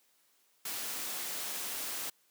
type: noise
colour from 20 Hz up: white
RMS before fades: -38 dBFS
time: 0.65-2.1 s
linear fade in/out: 5 ms
effects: white hiss -70 dBFS RMS until 2.3 s + high-pass 200 Hz 12 dB/octave